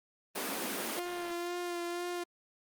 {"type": "high-pass noise", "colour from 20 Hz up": "pink", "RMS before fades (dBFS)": -36, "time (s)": [0.35, 1], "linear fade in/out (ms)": 10, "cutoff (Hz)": 200, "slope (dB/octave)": 48}
{"type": "tone with vibrato", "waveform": "sawtooth", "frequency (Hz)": 349.2, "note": "F4", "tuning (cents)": 0, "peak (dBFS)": -31, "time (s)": [0.96, 2.24], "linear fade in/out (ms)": 10, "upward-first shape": "sine", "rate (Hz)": 2, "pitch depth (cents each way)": 21}
{"effects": ["Opus 24 kbps"]}